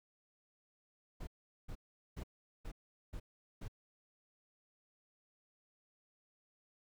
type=noise bursts; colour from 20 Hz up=brown; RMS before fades=-44 dBFS; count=6; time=1.2-3.682 s; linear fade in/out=10 ms; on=72 ms; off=410 ms; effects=none